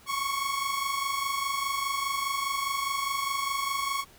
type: tone pair together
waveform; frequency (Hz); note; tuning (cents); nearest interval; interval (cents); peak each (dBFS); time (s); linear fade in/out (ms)
sawtooth; 1092 / 1116.9; C#6 / C#6; -26 / +13; unison; 39; -27; 0.06-4.05; 50
effects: pink hiss -55 dBFS RMS until 4.18 s